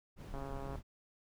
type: noise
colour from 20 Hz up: brown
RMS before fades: -45 dBFS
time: 0.16-0.83 s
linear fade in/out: 50 ms
type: click train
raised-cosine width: 1 ms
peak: -32 dBFS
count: 58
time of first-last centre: 0.34-0.756 s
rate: 137 Hz
effects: none